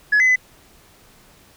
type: tone with pitch steps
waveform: sine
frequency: 1692 / 2026 / 2011 Hz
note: G#6 / B6 / B6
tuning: +32 / +44 / +31 cents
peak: -10 dBFS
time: 0.12-0.36 s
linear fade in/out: 10 ms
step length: 80 ms
effects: tanh soft clip ceiling -10 dBFS + pink hiss -51 dBFS RMS until 1.56 s